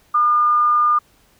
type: tone with amplitude modulation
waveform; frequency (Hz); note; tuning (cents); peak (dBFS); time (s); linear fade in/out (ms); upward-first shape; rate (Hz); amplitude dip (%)
sine; 1209; D6; +50; -11; 0.14-0.99; 10; sine; 234; 25
effects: pink hiss -56 dBFS RMS until 1.39 s